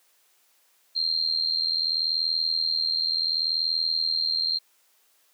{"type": "tone with amplitude modulation", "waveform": "sine", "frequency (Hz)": 4186, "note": "C8", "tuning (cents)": 0, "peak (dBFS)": -19, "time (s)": [0.95, 4.59], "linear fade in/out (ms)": 20, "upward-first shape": "sine", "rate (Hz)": 80.7, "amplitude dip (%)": 80, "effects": ["white hiss -64 dBFS RMS until 5.33 s", "high-pass 400 Hz 12 dB/octave"]}